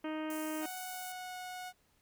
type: harmonic tone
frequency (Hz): 311.1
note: D#4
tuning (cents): 0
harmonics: 1 / 2 / 3 / 4 / 5 / 6 / 7 / 8 / 9 / 10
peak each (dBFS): -37 / -43 / -47 / -49 / -51 / -53 / -54 / -55 / -56 / -57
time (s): 0.04-0.66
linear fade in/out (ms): 5
type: high-pass noise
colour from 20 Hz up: pink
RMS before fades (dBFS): -48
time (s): 0.3-1.12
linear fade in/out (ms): 2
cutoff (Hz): 6600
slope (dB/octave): 24
type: tone with pitch glide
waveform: sawtooth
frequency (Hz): 740 to 731.9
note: F#5 to F#5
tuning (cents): 0 to -19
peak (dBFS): -38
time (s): 0.6-1.73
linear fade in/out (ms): 50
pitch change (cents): -19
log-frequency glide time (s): 0.73-1.39
effects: pink hiss -72 dBFS RMS until 2.01 s